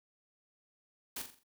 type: noise with echo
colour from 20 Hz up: white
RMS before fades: -40 dBFS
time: 1.16-1.22 s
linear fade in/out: 5 ms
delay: 43 ms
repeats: 5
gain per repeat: -7 dB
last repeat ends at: 1.435 s
effects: none